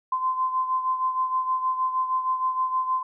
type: beating tone pair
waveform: sine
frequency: 1032 / 1038.4 Hz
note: C6 / C6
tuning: -24 / -13 cents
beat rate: 6.4 Hz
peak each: -23 / -30 dBFS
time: 0.12-3.03 s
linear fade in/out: 5 ms
effects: none